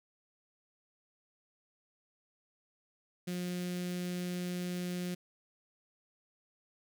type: tone with notch filter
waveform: sawtooth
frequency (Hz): 178.6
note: F3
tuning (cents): +39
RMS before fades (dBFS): -37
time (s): 3.27-5.15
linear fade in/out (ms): 10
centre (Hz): 950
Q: 0.55
effects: none